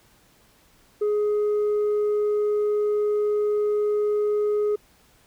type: tone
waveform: sine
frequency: 418.1 Hz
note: G#4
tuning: 12 cents sharp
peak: -17 dBFS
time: 1.01-4.76 s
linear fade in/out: 10 ms
effects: tanh soft clip ceiling -19 dBFS + pink hiss -58 dBFS RMS until 5.26 s